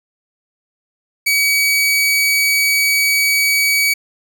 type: tone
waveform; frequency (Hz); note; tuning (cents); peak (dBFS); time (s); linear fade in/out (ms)
sawtooth; 2270; C#7; +41; -9; 1.26-3.94; 10
effects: none